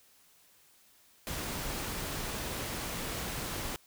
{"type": "noise", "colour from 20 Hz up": "pink", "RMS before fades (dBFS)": -37, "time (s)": [1.27, 3.76], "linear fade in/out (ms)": 0, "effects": ["white hiss -63 dBFS RMS until 3.86 s"]}